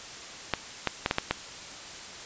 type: clicks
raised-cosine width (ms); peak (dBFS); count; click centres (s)
0.3; -8; 6; 0.537 / 0.873 / 1.061 / 1.111 / 1.184 / 1.31
effects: white hiss -42 dBFS RMS until 2.25 s + resampled to 16000 Hz